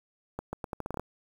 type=accelerating click train; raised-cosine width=1 ms; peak=-20 dBFS; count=10; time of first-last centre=0.39-0.996 s; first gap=140 ms; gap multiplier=0.8; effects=8-bit